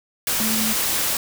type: tone in noise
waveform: sine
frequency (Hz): 220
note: A3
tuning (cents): 0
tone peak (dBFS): -24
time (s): 0.4-0.73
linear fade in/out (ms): 2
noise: white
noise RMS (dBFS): -22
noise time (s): 0.27-1.17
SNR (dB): -5
effects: none